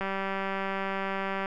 click train, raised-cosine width 0.5 ms, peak -17 dBFS, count 282, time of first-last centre 0.01-1.458 s, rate 194 Hz, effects none

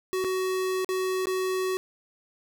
square tone with dropouts, 374 Hz, F#4, 19 cents sharp, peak -26 dBFS, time 0.13-1.77 s, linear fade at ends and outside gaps 0 ms, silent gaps 0.241-0.246 / 0.846-0.89 / 1.256-1.27 s, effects none

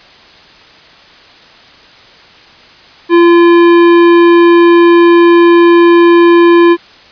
triangle tone with hard clipping, 342.5 Hz, F4, 34 cents flat, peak -4 dBFS, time 3.09-6.77 s, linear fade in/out 50 ms, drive 18 dB, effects white hiss -38 dBFS RMS until 7.11 s + resampled to 11025 Hz

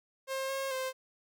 sawtooth tone with pitch steps, 533 / 540 / 522 Hz, C5 / C#5 / C5, +32 / -45 / -4 cents, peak -29 dBFS, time 0.27-0.93 s, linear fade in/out 50 ms, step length 220 ms, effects none

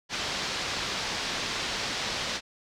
white low-pass noise, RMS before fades -32 dBFS, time 0.09-2.41 s, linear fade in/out 50 ms, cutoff 5300 Hz, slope 24 dB/octave, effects none

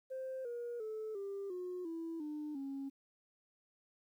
sine tone with pitch steps, 523.3 / 477.1 / 435 / 396.6 / 361.6 / 329.7 / 300.6 / 274 Hz, C5 / A#4 / A4 / G4 / F#4 / E4 / D4 / C#4, 0 / +40 / -20 / +20 / -40 / 0 / +40 / -20 cents, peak -38 dBFS, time 0.1-2.9 s, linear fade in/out 20 ms, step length 350 ms, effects tanh soft clip ceiling -37 dBFS + 12-bit

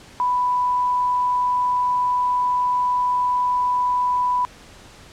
sine tone, 991 Hz, B5, 6 cents sharp, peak -17 dBFS, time 0.2-4.45 s, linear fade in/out 0 ms, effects pink hiss -45 dBFS RMS until 5.12 s + low-pass 8000 Hz 12 dB/octave

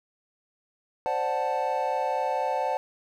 triangle chord, D dominant seventh, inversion third, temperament equal, 523.3 / 587.3 / 740 / 880 Hz, C5 / D5 / F#5 / A5, 0 / 0 / 0 / 0 cents, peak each -29 / -30 / -28 / -27 dBFS, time 1.06-2.77 s, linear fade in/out 0 ms, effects none

